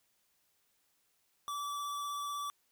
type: tone with vibrato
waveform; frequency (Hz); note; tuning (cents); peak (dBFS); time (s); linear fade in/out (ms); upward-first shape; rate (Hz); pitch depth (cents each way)
square; 1156; D6; -28; -37; 1.48-2.5; 0; triangle; 16; 15
effects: white hiss -75 dBFS RMS until 2.71 s